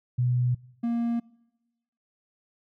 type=tone pair in turn; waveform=sine / triangle; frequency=123.8 / 234.4 Hz; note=B2 / A#3; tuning=+5 / +10 cents; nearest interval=major seventh; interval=1105 cents; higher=second; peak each=-21 / -22 dBFS; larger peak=first; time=0.18-0.55 / 0.83-1.2 s; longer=neither; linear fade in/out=10 ms; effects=noise-tail reverb RT60 1.0 s tail -24 dB re dry